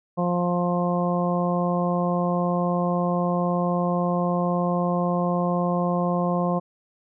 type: harmonic tone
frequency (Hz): 176.2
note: F3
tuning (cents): +16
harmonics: 1 / 2 / 3 / 4 / 5 / 6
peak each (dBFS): -23 / -31 / -27 / -29 / -35 / -30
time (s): 0.17-6.6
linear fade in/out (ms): 20
effects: none